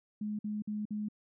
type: tone bursts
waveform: sine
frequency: 210.7 Hz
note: G#3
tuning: 25 cents sharp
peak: -33 dBFS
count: 4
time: 0.21-1.086 s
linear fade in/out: 5 ms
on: 180 ms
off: 52 ms
effects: none